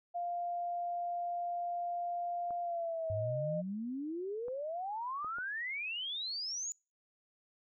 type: tone with pitch glide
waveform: sine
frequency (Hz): 698.5 to 611.6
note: F5 to D#5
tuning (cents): 0 to -30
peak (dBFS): -34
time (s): 0.14-3.62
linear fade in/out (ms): 20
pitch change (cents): -230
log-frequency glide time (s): 2.62-3.39
type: clicks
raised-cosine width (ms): 1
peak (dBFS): -37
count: 4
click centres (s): 2.507 / 4.483 / 5.246 / 5.385
type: exponential sweep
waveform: sine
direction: up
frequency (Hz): 97.1 to 6980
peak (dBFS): -36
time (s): 3.1-6.72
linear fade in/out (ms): 0
effects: noise-tail reverb RT60 0.3 s tail -26 dB re dry